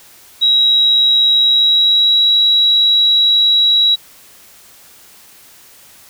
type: tone with pitch glide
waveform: sine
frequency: 3854 to 3883 Hz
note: B7 to B7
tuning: -43 to -30 cents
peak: -8 dBFS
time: 0.41-3.96 s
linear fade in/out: 20 ms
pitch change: +13 cents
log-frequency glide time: 1.36-2.23 s
effects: white hiss -43 dBFS RMS until 6.09 s